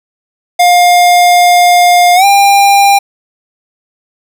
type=tone with pitch glide; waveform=square; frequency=708 to 799.3 Hz; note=F5 to G5; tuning=+23 to +33 cents; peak=-4 dBFS; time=0.59-2.99 s; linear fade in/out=10 ms; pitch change=+210 cents; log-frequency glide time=2.15-2.25 s; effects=none